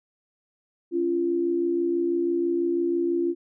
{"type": "tone pair together", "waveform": "sine", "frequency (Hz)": [278, 344.1], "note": ["C#4", "F4"], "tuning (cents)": [5, -26], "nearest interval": "major third", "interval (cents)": 369, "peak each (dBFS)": [-29, -22], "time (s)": [0.91, 3.35], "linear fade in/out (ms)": 50, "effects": []}